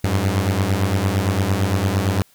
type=beating tone pair; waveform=sawtooth; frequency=92.5 / 101.3 Hz; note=F#2 / G#2; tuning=0 / -43 cents; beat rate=8.8 Hz; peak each=-16 dBFS; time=0.04-2.22 s; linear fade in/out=0 ms; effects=white hiss -55 dBFS RMS until 2.34 s